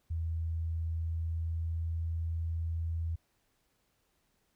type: tone with pitch glide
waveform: sine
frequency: 81.9 to 82.42 Hz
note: E2 to E2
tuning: -11 to 0 cents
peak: -31 dBFS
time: 0.1-3.16 s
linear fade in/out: 10 ms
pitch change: +11 cents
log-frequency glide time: 0.96-1.94 s
effects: pink hiss -75 dBFS RMS until 4.55 s